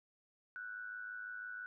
sine tone with amplitude modulation, 1480 Hz, F#6, in tune, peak -40 dBFS, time 0.56-1.66 s, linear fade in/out 0 ms, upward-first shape sine, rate 106 Hz, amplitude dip 65%, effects none

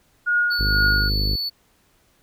sine tone with tremolo, 1438 Hz, F#6, 50 cents flat, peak -15 dBFS, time 0.26-1.1 s, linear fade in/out 20 ms, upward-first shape triangle, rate 2.1 Hz, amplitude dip 70%
triangle tone, 4457 Hz, C#8, 9 cents sharp, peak -22 dBFS, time 0.5-1.5 s, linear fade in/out 20 ms
harmonic tone, 51.1 Hz, G#1, 27 cents flat, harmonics 1 / 2 / 3 / 4 / 5 / 6 / 7 / 8 / 9 / 10, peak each -21 / -27 / -36 / -35 / -37 / -39 / -42 / -42 / -45 / -46 dBFS, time 0.59-1.36 s, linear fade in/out 10 ms
effects pink hiss -61 dBFS RMS until 2.22 s

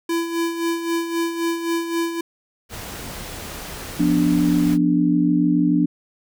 square tone with tremolo, 335.2 Hz, E4, 29 cents sharp, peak -19 dBFS, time 0.09-2.21 s, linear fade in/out 5 ms, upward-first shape sine, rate 3.8 Hz, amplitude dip 60%
pink noise, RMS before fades -33 dBFS, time 2.69-4.78 s, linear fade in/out 50 ms
sine chord, B diminished, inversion second, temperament equal, 174.61 / 246.9 / 293.7 Hz, F3 / B3 / D4, 0 / 0 / 0 cents, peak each -20 / -21 / -17 dBFS, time 3.99-5.86 s, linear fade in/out 10 ms
effects none

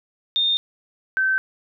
sine tone pair in turn, 3646 / 1542.7 Hz, A#7 / G6, -39 / -28 cents, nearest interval octave + minor third, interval 1489 cents, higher first, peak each -17 dBFS, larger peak neither, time 0.36-0.57 / 1.17-1.38 s, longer neither, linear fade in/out 0 ms, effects none

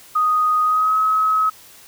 sine tone with pitch glide, 1244.5 to 1279.5 Hz, D#6 to D#6, 0 to +48 cents, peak -14 dBFS, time 0.15-1.5 s, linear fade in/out 10 ms, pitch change +48 cents, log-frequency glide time 0.64-0.96 s, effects white hiss -45 dBFS RMS until 1.87 s

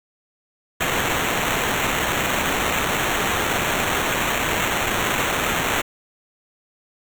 violet noise with sample-and-hold, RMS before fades -22 dBFS, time 0.8-5.82 s, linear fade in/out 10 ms, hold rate 4900 Hz, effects none

